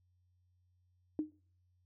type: tone with exponential decay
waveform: sine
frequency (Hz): 306.2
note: D#4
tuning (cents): -28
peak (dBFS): -28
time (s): 1.19-1.32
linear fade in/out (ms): 1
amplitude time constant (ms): 28
effects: noise-tail reverb RT60 0.5 s tail -24 dB re dry + added 90 Hz sine -70 dBFS peak until 1.85 s